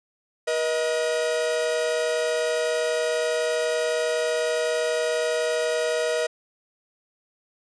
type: tone pair together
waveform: 45% pulse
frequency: 480.5 / 630 Hz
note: B4 / D#5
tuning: -48 / +21 cents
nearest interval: perfect fourth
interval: 469 cents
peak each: -25 dBFS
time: 0.47-6.27 s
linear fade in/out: 10 ms
effects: resampled to 22050 Hz